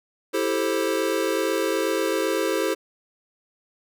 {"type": "chord", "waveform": "square", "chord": "A minor seventh", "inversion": "second", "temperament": "equal with one note detuned", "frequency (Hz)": [329.6, 392, 440, 527.2], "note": ["E4", "G4", "A4", "C5"], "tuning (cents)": [0, 0, 0, 13], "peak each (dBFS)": -28, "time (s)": [0.33, 2.75], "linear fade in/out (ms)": 20, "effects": []}